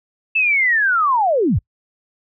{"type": "linear sweep", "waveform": "sine", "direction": "down", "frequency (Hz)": [2662, 57], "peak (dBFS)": -13, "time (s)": [0.35, 1.59], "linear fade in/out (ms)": 10, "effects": ["noise-tail reverb RT60 0.1 s tail -26 dB re dry"]}